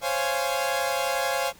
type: chord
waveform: sawtooth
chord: Db major seventh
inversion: third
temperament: equal with one note detuned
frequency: 523.3 / 554.4 / 693.6 / 830.6 Hz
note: C5 / Db5 / F5 / Ab5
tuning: 0 / 0 / -12 / 0 cents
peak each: -26 dBFS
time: 0.01-1.53 s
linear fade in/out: 50 ms
effects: pink hiss -52 dBFS RMS until 1.59 s